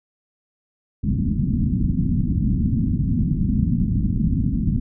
white low-pass noise, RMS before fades -20 dBFS, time 1.03-4.8 s, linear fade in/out 10 ms, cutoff 250 Hz, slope 48 dB/octave, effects none

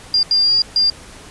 sine tone bursts at uneven times, 4799 Hz, D8, 37 cents sharp, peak -11 dBFS, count 3, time 0.14-0.23 / 0.31-0.62 / 0.76-0.9 s, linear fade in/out 2 ms, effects pink hiss -39 dBFS RMS until 1.3 s + resampled to 24000 Hz

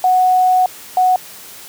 sine tone bursts at uneven times, 738 Hz, F#5, 5 cents flat, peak -9 dBFS, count 2, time 0.04-0.66 / 0.97-1.16 s, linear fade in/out 2 ms, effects white hiss -36 dBFS RMS until 1.68 s + high-pass 80 Hz 12 dB/octave

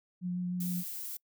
sine tone with vibrato, 179 Hz, F3, 43 cents sharp, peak -31 dBFS, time 0.21-0.84 s, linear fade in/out 50 ms, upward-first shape square, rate 6.6 Hz, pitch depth 9 cents each way
violet noise, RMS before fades -40 dBFS, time 0.6-1.17 s, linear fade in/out 5 ms
effects noise-tail reverb RT60 0.1 s tail -26 dB re dry

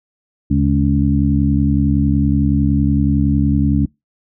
harmonic tone with a mistuned harmonic, 70.8 Hz, C#2, 37 cents sharp, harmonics 1 / 2 / 3 / 4, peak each -17 / -17 / -17 / -17 dBFS, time 0.5-3.86 s, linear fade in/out 10 ms, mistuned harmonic 1, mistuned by +130 cents, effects noise-tail reverb RT60 0.2 s tail -25 dB re dry

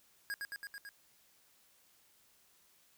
square tone with echo, 1640 Hz, G#6, 22 cents flat, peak -37 dBFS, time 0.3-0.34 s, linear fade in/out 0 ms, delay 110 ms, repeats 5, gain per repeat -2 dB, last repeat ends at 0.89 s, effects white hiss -68 dBFS RMS until 2.97 s

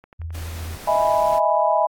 click train, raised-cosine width 0.5 ms, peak -30 dBFS, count 10, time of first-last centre 0.04-0.836 s, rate 11.3 Hz
sine tone, 82.41 Hz, E2, in tune, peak -28 dBFS, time 0.19-0.76 s, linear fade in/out 10 ms
pink noise, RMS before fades -38 dBFS, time 0.34-1.39 s, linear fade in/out 10 ms
sine chord, E major seventh, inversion third, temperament equal, 622.3 / 659.3 / 830.6 / 987.8 Hz, D#5 / E5 / G#5 / B5, 0 / 0 / 0 / 0 cents, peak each -21 dBFS, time 0.87-1.87 s, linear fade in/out 10 ms
effects AAC 64 kbps

